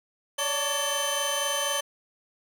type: tone cluster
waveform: 20% pulse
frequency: 563 / 587 / 891 / 3079 Hz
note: C#5 / D5 / A5 / G7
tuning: +27 / -1 / +22 / -32 cents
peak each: -26 / -30 / -30 / -23 dBFS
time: 0.38-1.81 s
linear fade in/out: 10 ms
effects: none